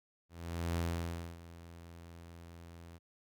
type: tone with ADSR envelope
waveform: sawtooth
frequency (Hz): 84.6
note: E2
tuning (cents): +45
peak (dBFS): -28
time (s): 0.29-2.99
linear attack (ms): 480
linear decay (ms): 600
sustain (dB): -18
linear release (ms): 30
effects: none